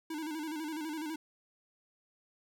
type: tone with vibrato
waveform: square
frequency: 311.1 Hz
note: D#4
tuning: in tune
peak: -37 dBFS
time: 0.1-1.16 s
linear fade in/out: 5 ms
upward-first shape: square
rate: 12 Hz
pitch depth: 67 cents each way
effects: none